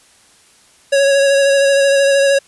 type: tone with vibrato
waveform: square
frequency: 554.4 Hz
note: C#5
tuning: in tune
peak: -10 dBFS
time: 0.92-2.39 s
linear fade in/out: 10 ms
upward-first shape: sine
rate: 13 Hz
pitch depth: 19 cents each way
effects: white hiss -49 dBFS RMS until 2.47 s + resampled to 24000 Hz